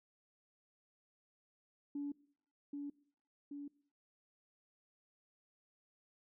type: tone with echo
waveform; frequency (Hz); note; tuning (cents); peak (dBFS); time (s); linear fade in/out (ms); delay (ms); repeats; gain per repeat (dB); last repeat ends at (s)
sine; 286.4; D4; -43; -37; 1.95-2.12; 5; 780; 2; -3; 3.68
effects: noise-tail reverb RT60 0.6 s tail -22 dB re dry + tanh soft clip ceiling -33 dBFS